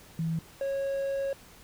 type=tone pair in turn; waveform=sine / triangle; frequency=163.2 / 548.9 Hz; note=E3 / C#5; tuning=-17 / -17 cents; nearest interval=octave + major sixth; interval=2100 cents; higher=second; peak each=-27 / -26 dBFS; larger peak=second; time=0.19-0.39 / 0.61-1.33 s; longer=second; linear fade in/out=2 ms; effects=pink hiss -53 dBFS RMS until 1.63 s